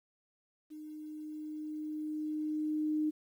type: tone with level ramp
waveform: sine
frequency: 306.3 Hz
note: D#4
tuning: 27 cents flat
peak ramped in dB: -44 to -28 dBFS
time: 0.7-3.11 s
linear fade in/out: 20 ms
effects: 11-bit